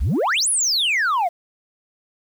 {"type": "exponential two-way sweep", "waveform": "sine", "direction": "up then down", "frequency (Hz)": [49, 11000, 656], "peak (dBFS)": -14, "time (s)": [0, 1.29], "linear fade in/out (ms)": 20, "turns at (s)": 0.49, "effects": ["tanh soft clip ceiling -16 dBFS", "8-bit"]}